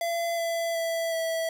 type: tone with pitch steps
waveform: square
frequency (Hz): 678 / 670.2 / 662.5 / 654.9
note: E5 / E5 / E5 / E5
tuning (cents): +49 / +29 / +9 / -11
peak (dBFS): -27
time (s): 0.01-1.49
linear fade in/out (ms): 2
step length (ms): 370
effects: 9-bit